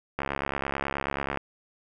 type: click train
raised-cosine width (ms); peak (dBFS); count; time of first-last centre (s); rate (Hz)
0.5; -13; 83; 0.19-1.373; 69.3
effects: none